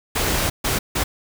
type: noise bursts at uneven times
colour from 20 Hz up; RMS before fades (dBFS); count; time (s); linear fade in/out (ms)
pink; -21; 3; 0.15-0.5 / 0.64-0.79 / 0.95-1.04; 10
effects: none